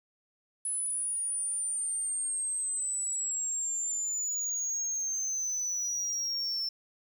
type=exponential sweep; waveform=sine; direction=down; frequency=10150 to 5360 Hz; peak=-27 dBFS; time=0.65-6.69 s; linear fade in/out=5 ms; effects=tanh soft clip ceiling -29 dBFS + 10-bit